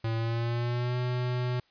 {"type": "tone with pitch glide", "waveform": "square", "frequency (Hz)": [113.3, 124.27], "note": ["A#2", "B2"], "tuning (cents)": [-49, 11], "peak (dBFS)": -28, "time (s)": [0.04, 1.6], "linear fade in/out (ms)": 5, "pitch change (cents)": 160, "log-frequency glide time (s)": [0.15, 0.97], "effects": ["white hiss -66 dBFS RMS until 1.7 s", "resampled to 11025 Hz"]}